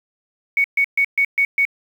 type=tone bursts; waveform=sine; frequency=2228 Hz; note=C#7; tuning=8 cents sharp; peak=-13 dBFS; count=6; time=0.57-1.652 s; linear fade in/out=2 ms; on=72 ms; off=130 ms; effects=7-bit